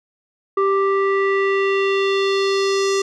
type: tone with low-pass filter sweep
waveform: square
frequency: 392 Hz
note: G4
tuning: in tune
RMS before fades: -18 dBFS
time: 0.57-3.02 s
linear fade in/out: 5 ms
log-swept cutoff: 1200 to 6400 Hz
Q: 2.3
effects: none